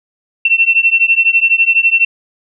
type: beating tone pair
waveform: sine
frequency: 2697 / 2709 Hz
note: E7 / E7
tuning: +39 / +47 cents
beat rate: 12 Hz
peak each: -11 dBFS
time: 0.45-2.05 s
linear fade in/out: 5 ms
effects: none